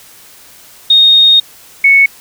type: tone pair in turn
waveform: sine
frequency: 3710 / 2212 Hz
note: A#7 / C#7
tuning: -9 / -4 cents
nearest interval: major sixth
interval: 895 cents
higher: first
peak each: -3 dBFS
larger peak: neither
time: 0.9-1.4 / 1.84-2.06 s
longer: first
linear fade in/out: 5 ms
effects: white hiss -39 dBFS RMS until 2.2 s